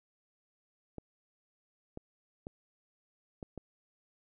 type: clicks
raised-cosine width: 2 ms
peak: -28 dBFS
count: 5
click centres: 0.983 / 1.974 / 2.469 / 3.428 / 3.577 s
effects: none

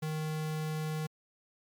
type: tone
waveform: square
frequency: 155.56 Hz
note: D#3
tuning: in tune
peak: -33 dBFS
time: 0.02-1.07 s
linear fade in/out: 10 ms
effects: MP3 96 kbps

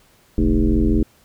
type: tone with frequency modulation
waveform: sine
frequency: 139.1 Hz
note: C#3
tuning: 6 cents sharp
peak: -13 dBFS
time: 0.38-1.03 s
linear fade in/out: 2 ms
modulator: 85.3 Hz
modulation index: 2.6
effects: pink hiss -55 dBFS RMS until 1.24 s

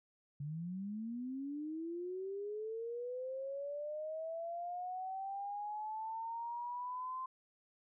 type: linear sweep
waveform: sine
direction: up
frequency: 140 to 1043 Hz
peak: -39 dBFS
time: 0.4-7.26 s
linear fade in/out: 5 ms
effects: none

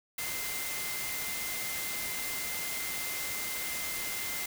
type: tone in noise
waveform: sine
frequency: 2081 Hz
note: C7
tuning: 10 cents flat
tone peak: -40 dBFS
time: 0.18-4.46 s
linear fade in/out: 5 ms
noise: white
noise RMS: -36 dBFS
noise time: 0.18-4.46 s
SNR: -7 dB
effects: none

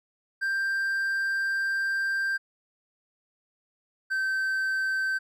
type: tone pair in turn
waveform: triangle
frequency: 1580 / 1548.4 Hz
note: G6 / G6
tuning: +13 / -22 cents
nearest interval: unison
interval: 35 cents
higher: first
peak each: -23 dBFS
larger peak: neither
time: 0.41-2.38 / 4.1-5.19 s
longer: first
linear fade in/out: 20 ms
effects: none

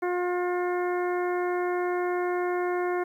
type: harmonic tone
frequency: 356.8 Hz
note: F4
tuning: 37 cents sharp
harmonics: 1 / 2 / 3 / 4 / 5 / 6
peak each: -26 / -32 / -36 / -38 / -40 / -42 dBFS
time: 0.02-3.04 s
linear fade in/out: 10 ms
effects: 10-bit

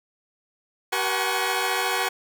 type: tone cluster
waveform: 15% pulse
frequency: 382.4 / 478.9 / 751 / 844 / 1093 Hz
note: G4 / A#4 / F#5 / G#5 / C#6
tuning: -43 / +47 / +26 / +28 / -25 cents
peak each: -23 dBFS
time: 0.92-2.09 s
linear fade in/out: 10 ms
effects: none

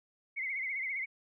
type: tone with vibrato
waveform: sine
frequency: 2133 Hz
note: C7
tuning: 33 cents sharp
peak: -33 dBFS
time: 0.36-1.06 s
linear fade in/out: 20 ms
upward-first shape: sine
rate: 15 Hz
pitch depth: 88 cents each way
effects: none

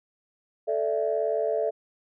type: chord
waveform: sine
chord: A suspended fourth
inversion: none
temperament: equal with one note detuned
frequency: 440 / 587.3 / 665.8 Hz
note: A4 / D5 / E5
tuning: 0 / 0 / +17 cents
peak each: -27 / -28 / -27 dBFS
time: 0.67-1.71 s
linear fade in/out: 20 ms
effects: tanh soft clip ceiling -14 dBFS

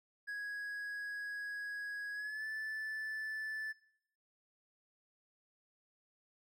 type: tone with pitch glide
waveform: triangle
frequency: 1661.2 to 1750.9 Hz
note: G#6 to A6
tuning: 0 to -9 cents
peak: -37 dBFS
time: 0.27-3.73 s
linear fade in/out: 20 ms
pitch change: +91 cents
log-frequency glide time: 2.13-2.45 s
effects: noise-tail reverb RT60 0.7 s tail -18 dB re dry

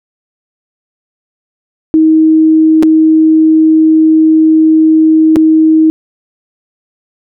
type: tone with dropouts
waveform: sine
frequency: 316.4 Hz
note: D#4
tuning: 29 cents sharp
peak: -3 dBFS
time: 1.94-5.9 s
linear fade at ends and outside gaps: 0 ms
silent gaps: 2.826-2.832 / 5.359-5.366 s
effects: none

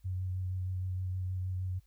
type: tone with vibrato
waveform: sine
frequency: 92.5 Hz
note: F#2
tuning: in tune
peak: -32 dBFS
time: 0.04-1.8 s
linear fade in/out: 20 ms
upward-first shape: sine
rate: 6.4 Hz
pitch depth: 17 cents each way
effects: added 50 Hz sine -62 dBFS peak until 1.86 s + white hiss -75 dBFS RMS until 1.86 s

